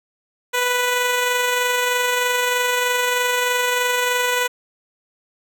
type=tone with amplitude modulation; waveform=10% pulse; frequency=493.9 Hz; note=B4; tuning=in tune; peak=-8 dBFS; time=0.53-4.48 s; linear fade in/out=20 ms; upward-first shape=sine; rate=23.2 Hz; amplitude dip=25%; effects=none